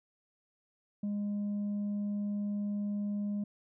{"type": "tone with tanh clipping", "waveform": "sine", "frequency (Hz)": 205, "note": "G#3", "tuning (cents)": -22, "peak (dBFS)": -32, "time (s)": [1.03, 3.44], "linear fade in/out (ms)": 5, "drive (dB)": 2, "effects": []}